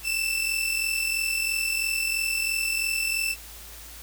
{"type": "tone pair together", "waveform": "sawtooth", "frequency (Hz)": [2637, 2680], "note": ["E7", "E7"], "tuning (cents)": [0, 28], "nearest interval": "unison", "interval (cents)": 28, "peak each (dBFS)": -24, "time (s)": [0.03, 3.36], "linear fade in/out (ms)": 50, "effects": ["added 56 Hz sine -46 dBFS peak until 4.02 s", "white hiss -44 dBFS RMS until 4.02 s"]}